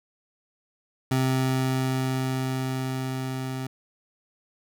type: tone with level ramp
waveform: 25% pulse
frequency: 130.81 Hz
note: C3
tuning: in tune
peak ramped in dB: -17 to -26 dBFS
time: 1.11-3.67 s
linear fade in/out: 5 ms
effects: none